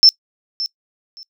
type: tone with echo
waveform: sine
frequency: 5330 Hz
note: E8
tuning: 18 cents sharp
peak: -4 dBFS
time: 0.03-0.09 s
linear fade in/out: 0 ms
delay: 570 ms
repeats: 2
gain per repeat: -15 dB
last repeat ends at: 1.23 s
effects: noise-tail reverb RT60 0.1 s tail -23 dB re dry